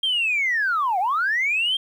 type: linear two-way sweep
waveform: sine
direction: down then up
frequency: 3223 to 698 to 3223 Hz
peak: -18 dBFS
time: 0.03-1.77 s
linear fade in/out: 5 ms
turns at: 0.99 s
effects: tanh soft clip ceiling -15 dBFS + 9-bit